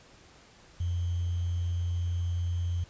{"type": "tone with sample-and-hold", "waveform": "sine", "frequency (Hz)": 87.2, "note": "F2", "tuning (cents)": -2, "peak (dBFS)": -27, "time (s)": [0.8, 2.84], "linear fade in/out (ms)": 5, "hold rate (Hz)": 3150, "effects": ["pink hiss -56 dBFS RMS until 2.89 s", "resampled to 16000 Hz"]}